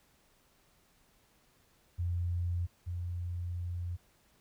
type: tone pair in turn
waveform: sine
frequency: 87.31 / 87.71 Hz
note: F2 / F2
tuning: 0 / +8 cents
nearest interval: unison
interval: 8 cents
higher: second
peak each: -30 / -34 dBFS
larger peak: first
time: 1.98-2.67 / 2.86-3.97 s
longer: second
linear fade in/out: 20 ms
effects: pink hiss -68 dBFS RMS until 4.4 s